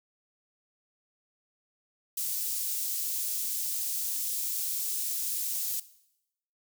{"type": "high-pass noise", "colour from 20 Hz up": "white", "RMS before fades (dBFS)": -32, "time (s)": [2.17, 5.8], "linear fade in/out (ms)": 5, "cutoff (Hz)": 6100, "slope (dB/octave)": 12, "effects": ["noise-tail reverb RT60 0.8 s tail -17 dB re dry"]}